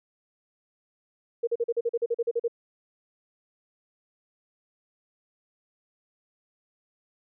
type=tone bursts; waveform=sine; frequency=468.4 Hz; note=A#4; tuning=8 cents sharp; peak=-22 dBFS; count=13; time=1.43-2.481 s; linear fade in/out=10 ms; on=43 ms; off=41 ms; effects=none